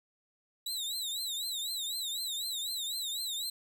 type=tone with vibrato; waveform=sawtooth; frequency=3850 Hz; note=B7; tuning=45 cents flat; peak=-31 dBFS; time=0.66-3.5 s; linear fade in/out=5 ms; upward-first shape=triangle; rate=4 Hz; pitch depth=150 cents each way; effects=11-bit